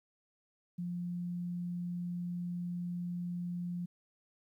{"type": "tone", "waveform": "sine", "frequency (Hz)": 175.6, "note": "F3", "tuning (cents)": 10, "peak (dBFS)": -35, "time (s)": [0.78, 3.86], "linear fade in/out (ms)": 10, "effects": ["12-bit"]}